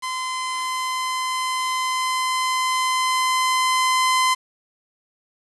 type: tone with level ramp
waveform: sawtooth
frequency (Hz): 1029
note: C6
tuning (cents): -29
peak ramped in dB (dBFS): -21 to -12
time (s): 0.02-4.35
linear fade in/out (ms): 20
effects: resampled to 24000 Hz + 7-bit